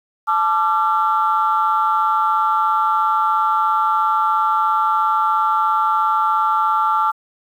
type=tone cluster; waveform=sine; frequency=874 / 1177 / 1360 Hz; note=A5 / D6 / F6; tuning=-12 / +3 / -46 cents; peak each=-18 dBFS; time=0.27-7.12 s; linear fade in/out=20 ms; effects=tanh soft clip ceiling -6 dBFS + 8-bit